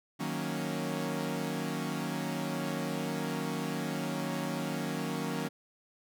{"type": "chord", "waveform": "sawtooth", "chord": "D# minor seventh", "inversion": "none", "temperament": "equal", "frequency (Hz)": [155.56, 185, 233.1, 277.2], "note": ["D#3", "F#3", "A#3", "C#4"], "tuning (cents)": [0, 0, 0, 0], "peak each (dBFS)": -34, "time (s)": [0.19, 5.49], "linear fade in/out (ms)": 20, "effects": []}